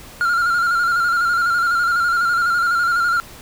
triangle tone with vibrato, 1396.9 Hz, F6, in tune, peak -13 dBFS, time 0.21-3.2 s, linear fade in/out 0 ms, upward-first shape square, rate 12 Hz, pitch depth 40 cents each way, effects pink hiss -40 dBFS RMS until 3.41 s

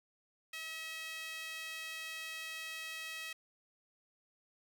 sawtooth tone with high-pass filter, 642 Hz, E5, 46 cents flat, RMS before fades -44 dBFS, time 0.53-3.33 s, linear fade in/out 5 ms, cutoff 2300 Hz, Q 2.5, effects none

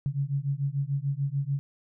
sine beating tone pair, 136.4 / 143.2 Hz, C#3 / D3, -28 / -43 cents, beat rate 6.8 Hz, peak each -29 dBFS, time 0.06-1.59 s, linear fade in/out 0 ms, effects none

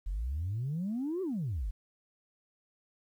sine exponential two-way sweep, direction up then down, 42.27 to 392 to 42.27 Hz, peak -30 dBFS, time 0.06-1.71 s, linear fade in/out 10 ms, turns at 1.22 s, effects tanh soft clip ceiling -28 dBFS + 11-bit

